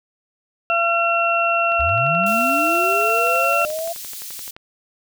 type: harmonic tone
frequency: 680 Hz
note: F5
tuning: 46 cents flat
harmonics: 1 / 2 / 4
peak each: -20 / -20 / -20 dBFS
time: 0.7-3.65 s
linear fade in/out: 0 ms
type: click train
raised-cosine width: 0.3 ms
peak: -22 dBFS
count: 34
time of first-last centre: 1.72-4.565 s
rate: 11.6 Hz
type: linear sweep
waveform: sine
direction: up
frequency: 61.6 to 681 Hz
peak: -23 dBFS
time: 1.79-3.93 s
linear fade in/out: 10 ms
type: high-pass noise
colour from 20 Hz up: white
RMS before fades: -33 dBFS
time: 2.26-4.51 s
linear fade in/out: 5 ms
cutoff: 3600 Hz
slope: 12 dB/octave
effects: none